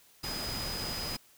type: tone in noise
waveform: sine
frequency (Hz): 4984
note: D#8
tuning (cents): +2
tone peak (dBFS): -37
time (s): 0.23-1.17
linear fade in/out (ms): 10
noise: pink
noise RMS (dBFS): -38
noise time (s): 0.23-1.17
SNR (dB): -2
effects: white hiss -61 dBFS RMS until 1.37 s